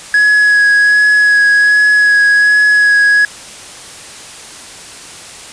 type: tone with vibrato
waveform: triangle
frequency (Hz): 1675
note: G#6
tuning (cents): +14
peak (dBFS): -4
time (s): 0.14-3.25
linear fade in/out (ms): 2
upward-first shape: sine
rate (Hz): 1.3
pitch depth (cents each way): 14
effects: white hiss -31 dBFS RMS until 5.52 s + resampled to 22050 Hz